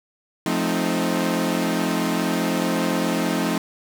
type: chord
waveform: sawtooth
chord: F dominant seventh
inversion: none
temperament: equal with one note detuned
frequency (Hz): 174.61 / 216.7 / 261.6 / 311.1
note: F3 / A3 / C4 / Eb4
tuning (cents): 0 / -26 / 0 / 0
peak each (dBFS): -22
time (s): 0.46-3.58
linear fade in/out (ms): 2
effects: none